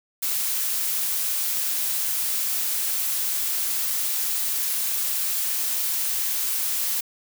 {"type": "noise", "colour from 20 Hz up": "blue", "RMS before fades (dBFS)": -25, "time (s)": [0.22, 7.01], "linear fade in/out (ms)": 10, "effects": []}